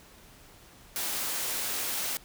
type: high-pass noise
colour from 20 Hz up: white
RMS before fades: -32 dBFS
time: 0.96-2.17 s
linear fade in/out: 0 ms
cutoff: 230 Hz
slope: 12 dB/octave
effects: pink hiss -54 dBFS RMS until 2.24 s